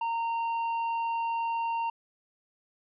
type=tone with hard clipping; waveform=sine; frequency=922 Hz; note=A#5; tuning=19 cents flat; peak=-29 dBFS; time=0.01-1.9 s; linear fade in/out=5 ms; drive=5 dB; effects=resampled to 11025 Hz